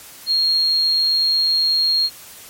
sine tone, 4253 Hz, C8, 27 cents sharp, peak -14 dBFS, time 0.26-2.1 s, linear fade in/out 50 ms, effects white hiss -40 dBFS RMS until 2.49 s + MP3 64 kbps

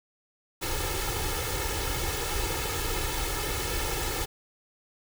pink noise with comb filter, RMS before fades -30 dBFS, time 0.61-4.26 s, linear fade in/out 20 ms, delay 2.3 ms, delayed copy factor +0.85, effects none

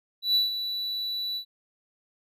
triangle tone with ADSR envelope, 3951 Hz, B7, in tune, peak -17 dBFS, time 0.22-1.45 s, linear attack 130 ms, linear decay 150 ms, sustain -10 dB, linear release 88 ms, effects none

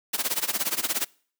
white noise with tremolo, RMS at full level -24 dBFS, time 0.13-1.05 s, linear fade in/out 10 ms, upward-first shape sine, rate 17 Hz, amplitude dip 90%, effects noise-tail reverb RT60 0.5 s tail -25 dB re dry + high-pass 200 Hz 12 dB/octave

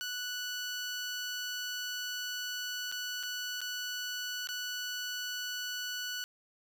15% pulse tone with dropouts, 1480 Hz, F#6, in tune, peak -29 dBFS, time 0.01-6.24 s, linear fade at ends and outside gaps 0 ms, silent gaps 2.916-2.923 / 3.229-3.234 / 3.606-3.615 / 4.472-4.489 s, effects none

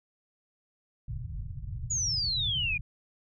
white low-pass noise, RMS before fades -37 dBFS, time 1.08-2.81 s, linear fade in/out 5 ms, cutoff 140 Hz, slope 48 dB/octave
sine exponential sweep, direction down, 6940 to 2383 Hz, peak -27 dBFS, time 1.9-2.78 s, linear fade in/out 10 ms
effects none

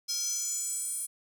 square tone with high-pass filter sweep, 466.2 Hz, A#4, in tune, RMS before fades -33 dBFS, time 0.08-1.07 s, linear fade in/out 20 ms, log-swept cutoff 5300 to 9700 Hz, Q 6.5, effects none

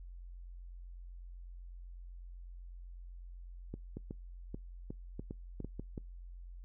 clicks, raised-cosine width 3 ms, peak -28 dBFS, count 11, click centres 3.74 / 3.97 / 4.109 / 4.545 / 4.905 / 5.195 / 5.309 / 5.603 / 5.646 / 5.796 / 5.978 s, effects noise-tail reverb RT60 0.2 s tail -26 dB re dry + added 44 Hz sine -46 dBFS peak until 6.64 s

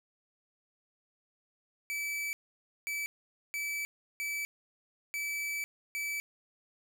45% pulse tone bursts at uneven times, 2305 Hz, D7, 33 cents flat, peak -33 dBFS, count 6, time 1.9-2.33 / 2.87-3.06 / 3.54-3.85 / 4.2-4.45 / 5.14-5.64 / 5.95-6.2 s, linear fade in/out 0 ms, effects none

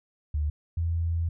sine tone pair in turn, 74.5 / 83.62 Hz, D2 / E2, +25 / +25 cents, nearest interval major second, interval 200 cents, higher second, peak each -24 dBFS, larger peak neither, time 0.34-0.5 / 0.77-1.29 s, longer second, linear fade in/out 5 ms, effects none

